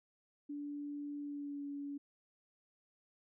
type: tone with pitch glide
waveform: sine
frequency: 289.8 to 284.3 Hz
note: D4 to C#4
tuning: -23 to +44 cents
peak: -40 dBFS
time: 0.49-1.98 s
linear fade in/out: 10 ms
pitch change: -33 cents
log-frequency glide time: 1.19-1.66 s
effects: none